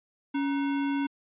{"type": "tone with sample-and-hold", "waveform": "sine", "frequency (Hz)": 279.7, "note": "C#4", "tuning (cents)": 16, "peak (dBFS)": -25, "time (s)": [0.34, 1.07], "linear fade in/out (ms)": 10, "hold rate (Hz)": 1225, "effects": ["resampled to 8000 Hz"]}